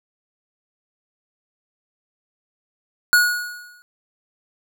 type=tone with exponential decay; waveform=square; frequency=1453 Hz; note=F#6; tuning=32 cents flat; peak=-10 dBFS; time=3.13-3.82 s; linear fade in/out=0 ms; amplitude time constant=150 ms; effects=none